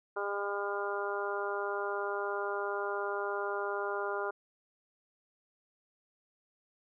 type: harmonic tone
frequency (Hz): 201.9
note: G#3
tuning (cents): -49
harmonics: 2 / 3 / 4 / 5 / 6 / 7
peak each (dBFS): -36 / -40 / -41 / -41 / -41 / -39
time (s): 0.16-4.31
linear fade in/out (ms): 10
effects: none